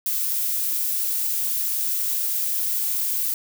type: noise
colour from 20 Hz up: violet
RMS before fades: -24 dBFS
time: 0.06-3.34 s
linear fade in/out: 2 ms
effects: none